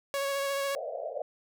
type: tone with vibrato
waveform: sawtooth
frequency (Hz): 555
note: C#5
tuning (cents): +2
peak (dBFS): -25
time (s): 0.14-0.75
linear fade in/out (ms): 0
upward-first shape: sine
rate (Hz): 14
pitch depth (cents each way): 16
type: band-pass noise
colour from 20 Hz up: white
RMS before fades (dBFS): -36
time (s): 0.75-1.22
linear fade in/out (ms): 2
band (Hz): 470 to 700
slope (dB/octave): 96
effects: none